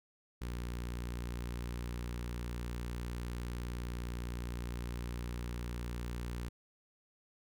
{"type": "tone with notch filter", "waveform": "sawtooth", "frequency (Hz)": 59.7, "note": "A#1", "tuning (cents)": 42, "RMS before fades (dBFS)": -40, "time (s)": [0.41, 6.49], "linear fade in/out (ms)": 10, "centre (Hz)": 670, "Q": 1.7, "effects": []}